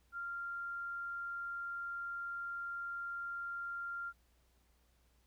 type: tone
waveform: sine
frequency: 1390 Hz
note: F6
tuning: 9 cents flat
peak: -39 dBFS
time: 0.12-4.13 s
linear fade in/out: 50 ms
effects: added 60 Hz sine -70 dBFS peak until 5.26 s + pink hiss -75 dBFS RMS until 5.26 s